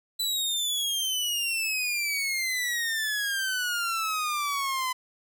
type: exponential sweep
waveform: sawtooth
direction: down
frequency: 4000 to 1011 Hz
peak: -23 dBFS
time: 0.19-4.93 s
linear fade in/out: 10 ms
effects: none